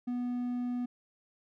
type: tone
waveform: triangle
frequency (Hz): 245.4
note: B3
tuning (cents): -11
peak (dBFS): -29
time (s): 0.07-0.86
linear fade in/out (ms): 10
effects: none